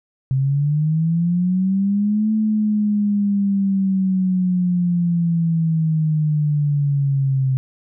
sine linear two-way sweep, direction up then down, 130.81 to 217.9 to 130.81 Hz, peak -15 dBFS, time 0.31-7.57 s, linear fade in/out 0 ms, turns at 2.32 s, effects none

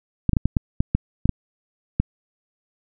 clicks, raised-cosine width 5 ms, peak -5 dBFS, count 10, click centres 0.293 / 0.333 / 0.368 / 0.456 / 0.568 / 0.805 / 0.95 / 1.256 / 1.293 / 2 s, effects none

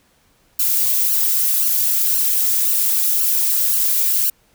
violet noise with flanger, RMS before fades -17 dBFS, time 0.59-4.3 s, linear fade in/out 5 ms, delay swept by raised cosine 0.68 to 4.68 ms, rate 1.9 Hz, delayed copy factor +0.95, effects pink hiss -58 dBFS RMS until 4.54 s

